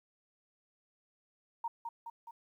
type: tone with echo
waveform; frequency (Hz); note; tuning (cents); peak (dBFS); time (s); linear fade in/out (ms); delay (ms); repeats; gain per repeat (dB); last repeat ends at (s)
sine; 928; A#5; -8; -33; 1.64-1.68; 5; 210; 3; -4; 2.31
effects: 12-bit